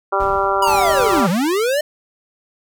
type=harmonic tone; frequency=196 Hz; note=G3; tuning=in tune; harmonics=2 / 3 / 4 / 5 / 6 / 7; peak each=-22 / -22 / -22 / -22 / -22 / -22 dBFS; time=0.12-1.27 s; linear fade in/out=10 ms
type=noise with exponential decay; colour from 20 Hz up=brown; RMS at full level=-26 dBFS; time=0.2-1.08 s; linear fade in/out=1 ms; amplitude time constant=190 ms
type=linear two-way sweep; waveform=square; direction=down then up; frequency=987.8 to 160 to 612 Hz; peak=-16 dBFS; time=0.62-1.81 s; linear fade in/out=5 ms; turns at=1.29 s
type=noise; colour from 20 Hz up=pink; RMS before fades=-30 dBFS; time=0.67-1.21 s; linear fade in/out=5 ms
effects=none